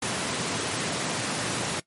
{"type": "high-pass noise", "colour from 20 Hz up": "pink", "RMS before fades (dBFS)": -29, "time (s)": [0.02, 1.8], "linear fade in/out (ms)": 5, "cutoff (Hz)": 120, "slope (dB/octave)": 24, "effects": ["noise-tail reverb RT60 0.1 s tail -19 dB re dry", "MP3 48 kbps"]}